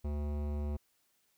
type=tone with hard clipping; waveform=sine; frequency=73.42 Hz; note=D2; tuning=in tune; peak=-35 dBFS; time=0.04-0.77 s; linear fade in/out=10 ms; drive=17 dB; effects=white hiss -74 dBFS RMS until 1.37 s